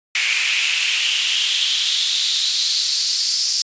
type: noise with high-pass filter sweep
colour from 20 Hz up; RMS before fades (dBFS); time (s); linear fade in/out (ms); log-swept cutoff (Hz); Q
pink; -19; 0.15-3.62; 2; 2300 to 5100; 4.6
effects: resampled to 16000 Hz